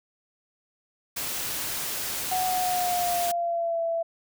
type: noise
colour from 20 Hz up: white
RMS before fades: -31 dBFS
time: 1.16-3.32 s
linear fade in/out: 10 ms
type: tone with pitch glide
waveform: sine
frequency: 740 to 666.9 Hz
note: F#5 to E5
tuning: 0 to +20 cents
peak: -24 dBFS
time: 2.31-4.03 s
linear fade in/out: 10 ms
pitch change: -180 cents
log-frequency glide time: 2.45-3.81 s
effects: none